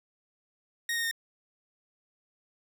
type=tone with pitch steps; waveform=sawtooth; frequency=1867 / 1850.9 / 1834.9 Hz; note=A#6 / A#6 / A#6; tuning=+2 / -13 / -28 cents; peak=-25 dBFS; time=0.89-1.112 s; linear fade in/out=2 ms; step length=74 ms; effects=none